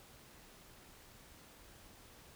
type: silence
effects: pink hiss -59 dBFS RMS until 2.35 s